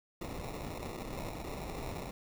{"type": "noise with sample-and-hold", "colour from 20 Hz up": "pink", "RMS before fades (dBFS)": -41, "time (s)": [0.21, 2.11], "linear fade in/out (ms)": 5, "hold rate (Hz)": 1575, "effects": []}